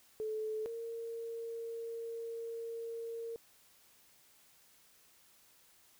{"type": "tone pair in turn", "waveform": "sine", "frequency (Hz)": [434.2, 460], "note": ["A4", "A#4"], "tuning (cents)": [-23, -23], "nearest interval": "minor second", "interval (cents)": 100, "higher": "second", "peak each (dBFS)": [-35, -39], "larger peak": "first", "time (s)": [[0.2, 0.66], [0.66, 3.36]], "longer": "second", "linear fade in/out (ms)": 0, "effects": ["white hiss -65 dBFS RMS until 5.99 s"]}